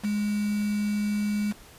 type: tone with quantisation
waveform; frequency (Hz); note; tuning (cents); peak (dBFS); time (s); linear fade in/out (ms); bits
sine; 207.7; G#3; 0; -24; 0.03-1.53; 20; 6
effects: pink hiss -50 dBFS RMS until 1.78 s + resampled to 32000 Hz